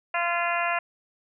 harmonic tone with a mistuned harmonic, 344.3 Hz, F4, 25 cents flat, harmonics 2 / 3 / 4 / 5 / 6 / 7 / 8, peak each -28 / -30 / -31 / -32 / -33 / -33 / -34 dBFS, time 0.14-0.79 s, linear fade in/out 5 ms, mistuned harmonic 7, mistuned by +31 cents, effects none

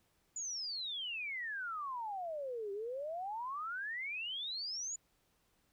sine exponential two-way sweep, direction down then up, 7040 to 389.3 to 7040 Hz, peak -38 dBFS, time 0.36-4.96 s, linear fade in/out 5 ms, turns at 2.72 s, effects pink hiss -75 dBFS RMS until 5.72 s

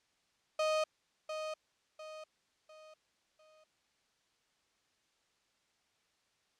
35% pulse tone with echo, 622.3 Hz, D#5, in tune, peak -28 dBFS, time 0.59-0.84 s, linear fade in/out 5 ms, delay 700 ms, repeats 4, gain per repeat -8 dB, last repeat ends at 3.64 s, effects white hiss -75 dBFS RMS until 6.59 s + low-pass 6000 Hz 12 dB/octave

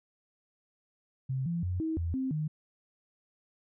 sine tone with pitch steps, 131.8 / 170.1 / 90.4 / 320.2 / 84.1 / 262.6 / 153.5 Hz, C3 / F3 / F#2 / D#4 / E2 / C4 / D#3, +13 / -45 / -40 / +50 / +35 / +6 / -23 cents, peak -29 dBFS, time 1.29-2.48 s, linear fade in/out 10 ms, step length 170 ms, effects none

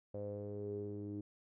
sawtooth tone with low-pass filter sweep, 102.7 Hz, G#2, 19 cents flat, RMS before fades -43 dBFS, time 0.14-1.21 s, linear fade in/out 5 ms, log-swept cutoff 540 to 330 Hz, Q 9.1, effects none

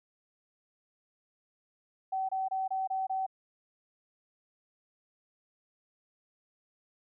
sine tone bursts, 763 Hz, G5, 47 cents flat, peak -29 dBFS, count 6, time 2.12-3.265 s, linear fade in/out 10 ms, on 170 ms, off 25 ms, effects none

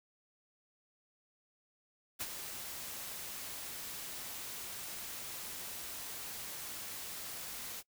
white noise with ADSR envelope, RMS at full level -37 dBFS, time 2.19-7.83 s, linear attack 24 ms, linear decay 42 ms, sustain -7 dB, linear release 44 ms, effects noise-tail reverb RT60 0.1 s tail -23 dB re dry

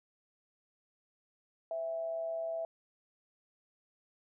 sine tone with amplitude modulation, 659.3 Hz, E5, in tune, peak -32 dBFS, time 1.71-2.65 s, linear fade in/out 2 ms, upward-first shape sine, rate 142 Hz, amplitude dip 40%, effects none

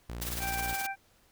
sawtooth tone, 58.8 Hz, A#1, 16 cents sharp, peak -33 dBFS, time 0.09-0.74 s, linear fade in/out 5 ms
white noise with tremolo, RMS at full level -35 dBFS, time 0.21-0.87 s, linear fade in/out 10 ms, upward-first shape sine, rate 19 Hz, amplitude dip 60%
harmonic tone, 784 Hz, G5, in tune, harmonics 1 / 2 / 3, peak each -35 / -38 / -40 dBFS, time 0.39-0.96 s, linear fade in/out 50 ms
effects pink hiss -65 dBFS RMS until 1.31 s

